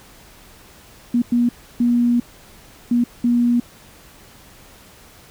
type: tone bursts at uneven times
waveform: sine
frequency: 240 Hz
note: B3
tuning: 49 cents flat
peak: -13 dBFS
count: 5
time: 1.14-1.22 / 1.32-1.49 / 1.8-2.2 / 2.91-3.04 / 3.24-3.6 s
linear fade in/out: 5 ms
effects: pink hiss -46 dBFS RMS until 5.3 s